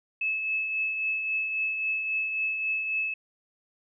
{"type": "tone with tremolo", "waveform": "sine", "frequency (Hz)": 2600, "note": "E7", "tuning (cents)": -24, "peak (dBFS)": -24, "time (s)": [0.21, 3.14], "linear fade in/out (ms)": 5, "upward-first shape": "triangle", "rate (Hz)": 3.7, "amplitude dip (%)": 45, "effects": []}